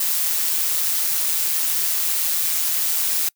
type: noise with amplitude modulation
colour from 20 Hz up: blue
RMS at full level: -19 dBFS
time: 0-3.29 s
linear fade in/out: 5 ms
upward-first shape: sine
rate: 162 Hz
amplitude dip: 45%
effects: noise-tail reverb RT60 0.1 s tail -26 dB re dry